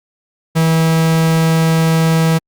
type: tone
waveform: 45% pulse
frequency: 162.2 Hz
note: E3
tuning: 28 cents flat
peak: -10 dBFS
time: 0.55-2.39 s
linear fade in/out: 20 ms
effects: Opus 48 kbps